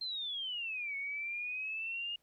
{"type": "exponential two-way sweep", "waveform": "sine", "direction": "down then up", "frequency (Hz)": [4186, 2205, 2857], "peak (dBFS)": -36, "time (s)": [0.01, 2.16], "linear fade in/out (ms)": 5, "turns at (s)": 0.96, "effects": ["pink hiss -75 dBFS RMS until 2.22 s"]}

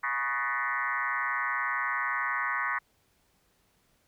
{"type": "tone with frequency modulation", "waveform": "sine", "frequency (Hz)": 1500, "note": "F#6", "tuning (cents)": 23, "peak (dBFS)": -27, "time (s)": [0.03, 2.79], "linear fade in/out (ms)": 10, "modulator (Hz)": 131, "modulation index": 4, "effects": ["pink hiss -69 dBFS RMS until 4.07 s"]}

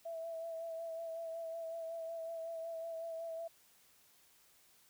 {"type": "tone with vibrato", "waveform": "sine", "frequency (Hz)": 659.3, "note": "E5", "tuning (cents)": 0, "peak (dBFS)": -40, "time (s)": [0.05, 3.48], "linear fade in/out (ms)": 10, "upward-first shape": "sine", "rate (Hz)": 5.4, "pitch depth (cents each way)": 26, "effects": ["white hiss -67 dBFS RMS until 4.89 s"]}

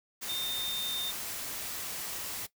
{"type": "tone in noise", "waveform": "sine", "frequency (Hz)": 3636, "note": "A#7", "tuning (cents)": -44, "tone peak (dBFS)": -32, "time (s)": [0.28, 1.12], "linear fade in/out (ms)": 20, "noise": "white", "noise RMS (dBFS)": -38, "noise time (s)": [0.21, 2.47], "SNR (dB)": 3, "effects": ["noise-tail reverb RT60 0.1 s tail -17 dB re dry"]}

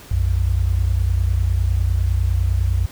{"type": "tone pair together", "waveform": "sine", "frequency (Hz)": [61, 90.91], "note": ["B1", "F#2"], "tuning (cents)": [-21, -30], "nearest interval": "perfect fifth", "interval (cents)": 691, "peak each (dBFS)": -18, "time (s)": [0.11, 2.86], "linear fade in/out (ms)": 5, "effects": ["pink hiss -42 dBFS RMS until 2.91 s"]}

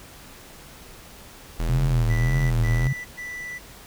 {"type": "tone", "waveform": "square", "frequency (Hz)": 41.07, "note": "E1", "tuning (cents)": -6, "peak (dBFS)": -23, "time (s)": [1.59, 2.88], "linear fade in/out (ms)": 10}
{"type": "tone with vibrato", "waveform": "sine", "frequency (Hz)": 123.8, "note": "B2", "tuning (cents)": 5, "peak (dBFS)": -20, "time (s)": [1.69, 2.93], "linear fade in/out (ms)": 5, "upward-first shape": "sine", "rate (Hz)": 1.8, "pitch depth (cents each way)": 160}
{"type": "tone bursts", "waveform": "triangle", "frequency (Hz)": 1975.5, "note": "B6", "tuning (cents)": 0, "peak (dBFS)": -30, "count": 3, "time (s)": [2.09, 3.59], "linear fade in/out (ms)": 20, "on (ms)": 420, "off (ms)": 120}
{"effects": ["pink hiss -45 dBFS RMS until 3.86 s"]}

